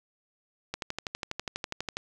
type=click train; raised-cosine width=0.2 ms; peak=-15 dBFS; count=16; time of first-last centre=0.74-1.97 s; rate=12.2 Hz; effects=none